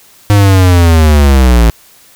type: linear sweep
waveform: square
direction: down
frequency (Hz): 103.9 to 55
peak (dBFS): -4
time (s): 0.3-1.7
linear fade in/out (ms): 0
effects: white hiss -42 dBFS RMS until 2.15 s